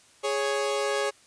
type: tone pair together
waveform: sawtooth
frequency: 415.3 / 554.4 Hz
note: G#4 / C#5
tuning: 0 / 0 cents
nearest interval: perfect fourth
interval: 500 cents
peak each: -24 dBFS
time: 0.23-1.11 s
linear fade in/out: 20 ms
effects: white hiss -57 dBFS RMS until 1.26 s + resampled to 22050 Hz